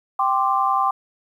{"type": "chord", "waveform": "sine", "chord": "G suspended fourth", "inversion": "none", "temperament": "just", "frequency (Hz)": [784, 1045.3, 1176], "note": ["G5", "C6", "D6"], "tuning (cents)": [0, -2, 2], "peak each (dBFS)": -21, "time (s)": [0.19, 0.91], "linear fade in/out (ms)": 5, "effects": ["9-bit"]}